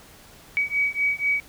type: beating tone pair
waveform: sine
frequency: 2267 / 2271.1 Hz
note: C#7 / C#7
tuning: +38 / +41 cents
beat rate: 4.1 Hz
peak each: -24 dBFS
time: 0.57-1.4 s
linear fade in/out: 0 ms
effects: pink hiss -49 dBFS RMS until 1.48 s